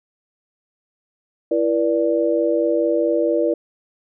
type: tone cluster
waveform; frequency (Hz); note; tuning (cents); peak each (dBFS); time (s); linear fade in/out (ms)
sine; 333.9 / 480.5 / 585; E4 / B4 / D5; +22 / -48 / -7; -20; 1.51-3.54; 5
effects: none